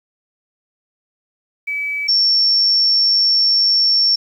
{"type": "tone pair in turn", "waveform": "sine", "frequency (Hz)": [2292, 5451], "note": ["D7", "F8"], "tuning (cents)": [-43, -43], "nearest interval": "octave + minor third", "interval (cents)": 1500, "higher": "second", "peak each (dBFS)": [-19, -11], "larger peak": "second", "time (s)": [[1.67, 2.08], [2.08, 4.16]], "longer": "second", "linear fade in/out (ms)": 10, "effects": ["8-bit"]}